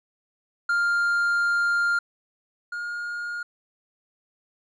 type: tone pair in turn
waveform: triangle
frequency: 1400 / 1422.8 Hz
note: F6 / F6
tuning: +4 / +32 cents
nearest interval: unison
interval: 28 cents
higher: second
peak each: -18 / -27 dBFS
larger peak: first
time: 0.69-1.99 / 2.72-3.43 s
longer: first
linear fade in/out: 5 ms
effects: resampled to 22050 Hz